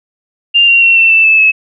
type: tone with pitch steps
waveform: sine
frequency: 2794 / 2759 / 2724 / 2689 / 2656 / 2622 / 2589 Hz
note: F7 / F7 / F7 / E7 / E7 / E7 / E7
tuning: 0 / -22 / -44 / +34 / +12 / -10 / -32 cents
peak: -4 dBFS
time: 0.54-1.52 s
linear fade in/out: 20 ms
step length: 140 ms
effects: none